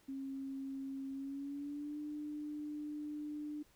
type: tone with pitch glide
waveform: sine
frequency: 270.4 to 298.3 Hz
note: C#4 to D4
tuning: -43 to +27 cents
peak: -40 dBFS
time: 0.08-3.63 s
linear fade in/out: 10 ms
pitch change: +170 cents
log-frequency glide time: 1.13-1.99 s
effects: pink hiss -69 dBFS RMS until 3.75 s